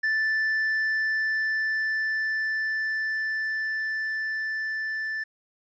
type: tone with level ramp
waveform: triangle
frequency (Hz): 1760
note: A6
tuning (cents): 0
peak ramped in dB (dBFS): -20 to -26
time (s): 0.03-5.24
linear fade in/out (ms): 10
effects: resampled to 16000 Hz + 10-bit